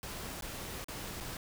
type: noise with dropouts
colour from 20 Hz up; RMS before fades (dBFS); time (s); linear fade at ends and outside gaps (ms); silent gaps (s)
pink; -42; 0.03-1.37; 1; 0.41-0.422 / 0.844-0.884 / 1.203-1.207
effects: none

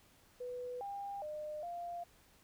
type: tone with pitch steps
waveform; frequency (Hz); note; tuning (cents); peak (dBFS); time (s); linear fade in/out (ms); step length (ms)
sine; 494.7 / 801 / 606 / 695; B4 / G5 / D#5 / F5; +3 / +37 / -46 / -9; -40; 0.4-2.04; 10; 410
effects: pink hiss -66 dBFS RMS until 2.43 s

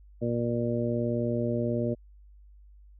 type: harmonic tone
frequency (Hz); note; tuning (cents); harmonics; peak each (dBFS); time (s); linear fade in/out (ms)
118.6; A#2; +30; 1 / 2 / 3 / 4 / 5; -31 / -30 / -33 / -34 / -33; 0.21-1.95; 20
effects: added 50 Hz sine -50 dBFS peak until 2.99 s

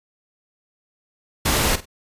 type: noise with echo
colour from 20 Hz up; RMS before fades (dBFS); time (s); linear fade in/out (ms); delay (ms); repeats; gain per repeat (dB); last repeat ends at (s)
pink; -19; 1.45-1.76; 10; 48; 2; -14; 1.856
effects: resampled to 32000 Hz

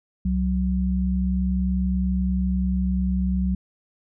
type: tone pair together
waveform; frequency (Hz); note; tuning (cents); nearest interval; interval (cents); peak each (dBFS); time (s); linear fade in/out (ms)
sine; 65.87 / 186.3; C2 / F#3; +12 / +12; octave + tritone; 1800; -23 / -22; 0.25-3.55; 5
effects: none

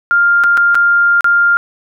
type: tone with dropouts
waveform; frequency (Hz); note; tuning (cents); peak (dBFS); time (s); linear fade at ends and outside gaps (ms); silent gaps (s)
sine; 1400; F6; +4; -7; 0.11-1.57; 0; 0.437-0.441 / 0.572-0.576 / 0.746-0.753 / 1.208-1.244
effects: none

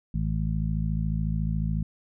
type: harmonic tone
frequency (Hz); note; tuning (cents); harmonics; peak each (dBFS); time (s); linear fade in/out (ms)
54; A1; -32; 1 / 2 / 3 / 4; -28 / -32 / -28 / -34; 0.14-1.83; 5
effects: none

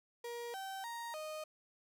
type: tone with pitch steps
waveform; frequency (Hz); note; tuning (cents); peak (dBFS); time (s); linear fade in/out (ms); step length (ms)
35% pulse; 473.9 / 773 / 935 / 619; A#4 / G5 / A#5 / D#5; +28 / -24 / +5 / -9; -40; 0.24-1.44; 5; 300
effects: none

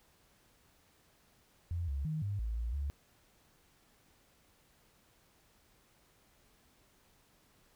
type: tone with pitch steps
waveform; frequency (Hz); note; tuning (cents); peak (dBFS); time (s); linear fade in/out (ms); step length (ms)
sine; 85.7 / 69.1 / 155.9 / 101 / 55.5 / 57.9 / 70.7; F2 / C#2 / D#3 / G#2 / A1 / A#1 / C#2; -32 / -5 / +4 / -48 / +16 / -11 / +35; -33; 1.71-2.9; 0; 170
effects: pink hiss -68 dBFS RMS until 7.75 s

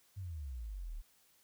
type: exponential sweep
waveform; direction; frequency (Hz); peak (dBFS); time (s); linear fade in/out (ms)
sine; down; 101.2 to 34.65; -40; 0.16-1.02; 20
effects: white hiss -69 dBFS RMS until 1.43 s

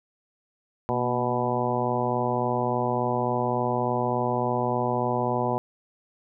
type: harmonic tone with a mistuned harmonic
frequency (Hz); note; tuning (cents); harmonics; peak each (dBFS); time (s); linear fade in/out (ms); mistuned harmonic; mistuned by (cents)
123.47; B2; 0; 1 / 2 / 3 / 4 / 5 / 6 / 7 / 8; -31 / -31 / -31 / -31 / -31 / -31 / -31 / -31; 0.89-5.58; 0; 2; -57
effects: none

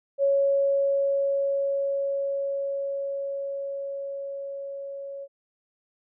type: tone with level ramp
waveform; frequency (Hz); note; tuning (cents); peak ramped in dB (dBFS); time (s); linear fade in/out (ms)
sine; 555; C#5; +2; -18 to -34; 0.18-5.28; 50
effects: none

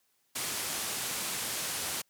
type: low-pass noise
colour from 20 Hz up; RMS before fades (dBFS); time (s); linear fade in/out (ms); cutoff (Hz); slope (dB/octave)
white; -35; 0.35-2.02; 10; 12000; 24
effects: white hiss -73 dBFS RMS until 2.09 s + high-pass 80 Hz 12 dB/octave

